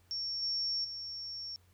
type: tone with level steps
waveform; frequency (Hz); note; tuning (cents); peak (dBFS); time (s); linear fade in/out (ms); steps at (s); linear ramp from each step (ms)
sine; 5480; F8; -34; -34 / -31 / -39; 0.11-1.56; 0; 0.42 / 0.84; 10
effects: added 90 Hz sine -64 dBFS peak until 1.73 s + pink hiss -70 dBFS RMS until 1.73 s